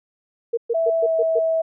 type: tone bursts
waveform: sine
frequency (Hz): 466.2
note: A#4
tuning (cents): 0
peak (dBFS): -17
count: 6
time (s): 0.53-1.394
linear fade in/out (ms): 10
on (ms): 44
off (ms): 120
type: tone with pitch glide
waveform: sine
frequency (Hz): 658 to 649.7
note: E5 to E5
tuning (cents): -3 to -25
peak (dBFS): -17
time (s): 0.74-1.62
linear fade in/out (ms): 10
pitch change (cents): -22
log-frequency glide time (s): 0.99-1.13
effects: none